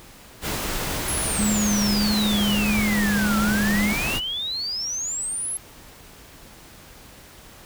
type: noise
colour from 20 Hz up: pink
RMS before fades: -27 dBFS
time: 0.41-4.21 s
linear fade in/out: 50 ms
type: exponential two-way sweep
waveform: sine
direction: down then up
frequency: 11175 to 1318.5 to 11175 Hz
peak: -25 dBFS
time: 1.08-5.57 s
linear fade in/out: 0 ms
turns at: 3.38 s
type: tone with vibrato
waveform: sine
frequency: 207.9 Hz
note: G#3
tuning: 2 cents sharp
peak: -20 dBFS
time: 1.39-3.93 s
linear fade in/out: 0 ms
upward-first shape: sine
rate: 1.6 Hz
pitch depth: 25 cents each way
effects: pink hiss -46 dBFS RMS until 7.65 s